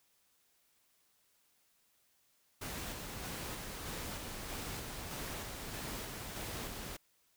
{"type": "noise with tremolo", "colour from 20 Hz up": "pink", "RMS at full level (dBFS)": -42, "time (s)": [2.61, 6.97], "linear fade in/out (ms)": 10, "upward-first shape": "square", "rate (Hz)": 1.6, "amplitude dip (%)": 25, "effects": ["white hiss -73 dBFS RMS until 7.36 s"]}